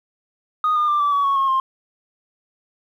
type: tone with pitch steps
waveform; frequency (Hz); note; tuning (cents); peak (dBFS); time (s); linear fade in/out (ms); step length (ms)
sine; 1240 / 1212.4 / 1185.4 / 1159 / 1133.2 / 1107.9 / 1083.2 / 1059.1; D#6 / D#6 / D6 / D6 / C#6 / C#6 / C#6 / C6; -6 / -45 / +16 / -23 / +38 / -1 / -40 / +21; -14; 0.64-1.6; 2; 120
effects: tanh soft clip ceiling -13 dBFS + 9-bit